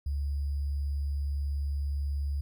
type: tone with sample-and-hold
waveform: sine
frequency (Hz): 70.8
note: C#2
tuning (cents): +37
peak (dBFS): -28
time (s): 0.06-2.41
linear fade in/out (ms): 5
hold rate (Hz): 4900
effects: none